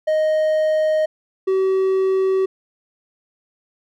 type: tone pair in turn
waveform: triangle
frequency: 622.3 / 381 Hz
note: D#5 / G4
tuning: 0 / -49 cents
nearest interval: minor sixth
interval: 849 cents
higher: first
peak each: -13 dBFS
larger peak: neither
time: 0.07-1.06 / 1.47-2.46 s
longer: neither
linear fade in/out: 10 ms
effects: none